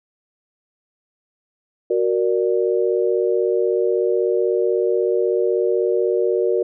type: chord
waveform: sine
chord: Gb augmented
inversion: none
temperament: equal with one note detuned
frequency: 370 / 466.2 / 590.7 Hz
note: Gb4 / Bb4 / D5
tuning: 0 / 0 / +10 cents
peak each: -19 / -19 / -25 dBFS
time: 1.9-6.63 s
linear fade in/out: 5 ms
effects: none